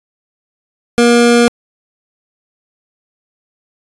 square tone pair together, 237.8 / 475.6 Hz, A#3 / A#4, +35 / +35 cents, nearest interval octave, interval 1200 cents, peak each -10 dBFS, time 0.98-1.48 s, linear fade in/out 0 ms, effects resampled to 24000 Hz

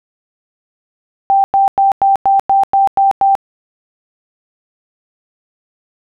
sine tone bursts, 785 Hz, G5, 2 cents sharp, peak -7 dBFS, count 9, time 1.3-3.352 s, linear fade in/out 0 ms, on 140 ms, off 99 ms, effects none

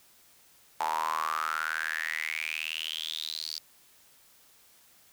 sawtooth tone with high-pass filter sweep, 79 Hz, D#2, 27 cents sharp, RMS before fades -33 dBFS, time 0.8-3.59 s, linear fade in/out 0 ms, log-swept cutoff 860 to 4700 Hz, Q 9.5, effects white hiss -60 dBFS RMS until 5.12 s

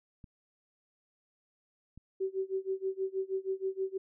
clicks, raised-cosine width 5 ms, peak -37 dBFS, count 2, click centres 0.242 / 1.976 s
sine tone with tremolo, 382.7 Hz, G4, 42 cents flat, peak -28 dBFS, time 2.2-3.98 s, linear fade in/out 10 ms, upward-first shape sine, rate 6.3 Hz, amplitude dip 95%
effects none

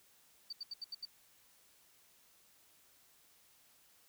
sine tone bursts, 4604 Hz, D8, 35 cents flat, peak -40 dBFS, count 6, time 0.5-1.053 s, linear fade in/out 5 ms, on 28 ms, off 77 ms, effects white hiss -67 dBFS RMS until 4.08 s

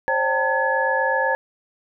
sine tone cluster, 529 / 577 / 787 / 901 / 1696 Hz, C5 / D5 / G5 / A5 / G#6, +19 / -31 / +7 / +41 / +36 cents, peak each -23 / -31 / -29 / -23 / -22 dBFS, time 0.08-1.35 s, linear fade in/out 0 ms, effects none

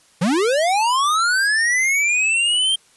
square linear sweep, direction up, 155.56 to 3184 Hz, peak -16 dBFS, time 0.21-2.76 s, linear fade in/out 10 ms, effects white hiss -54 dBFS RMS until 2.96 s + resampled to 24000 Hz

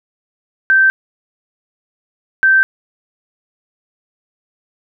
sine tone pair in turn, 1556 / 1556 Hz, G6 / G6, -13 / -13 cents, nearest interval unison, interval 0 cents, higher neither, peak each -7 dBFS, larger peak neither, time 0.7-0.9 / 2.43-2.63 s, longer neither, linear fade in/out 0 ms, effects none

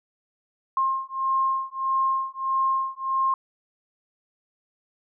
sine beating tone pair, 1064 / 1065.6 Hz, C6 / C6, +29 / +31 cents, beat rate 1.6 Hz, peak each -25 / -25 dBFS, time 0.77-3.34 s, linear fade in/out 2 ms, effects none

